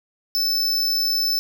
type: tone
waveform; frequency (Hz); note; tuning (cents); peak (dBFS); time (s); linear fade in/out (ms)
square; 5274; E8; 0; -19; 0.35-1.39; 0
effects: none